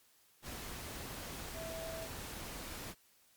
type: tone in noise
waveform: sine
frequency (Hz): 653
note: E5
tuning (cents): -17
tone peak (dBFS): -43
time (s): 1.53-2.09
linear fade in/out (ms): 50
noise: pink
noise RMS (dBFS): -45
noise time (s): 0.42-2.95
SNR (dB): -1
effects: white hiss -68 dBFS RMS until 3.36 s + MP3 96 kbps